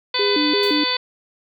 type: harmonic tone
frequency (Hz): 502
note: B4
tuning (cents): +28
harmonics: 1 / 2 / 3 / 4 / 5 / 6 / 7 / 8 / 9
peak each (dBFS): -30 / -27 / -32 / -28 / -30 / -33 / -24 / -32 / -23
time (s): 0.14-0.97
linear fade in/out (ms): 5
type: tone with vibrato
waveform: sine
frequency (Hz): 347.9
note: F4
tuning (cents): -7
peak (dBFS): -18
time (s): 0.19-0.84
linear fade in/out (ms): 5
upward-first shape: square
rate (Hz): 2.9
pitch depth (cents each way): 270
type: noise with exponential decay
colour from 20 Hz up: white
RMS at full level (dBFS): -36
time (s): 0.63-0.88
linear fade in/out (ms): 2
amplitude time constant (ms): 54
effects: none